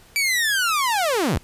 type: linear sweep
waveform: sawtooth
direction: down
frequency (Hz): 2328 to 49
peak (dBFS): -15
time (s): 0.16-1.38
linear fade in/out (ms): 0
effects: pink hiss -51 dBFS RMS until 1.43 s + resampled to 32000 Hz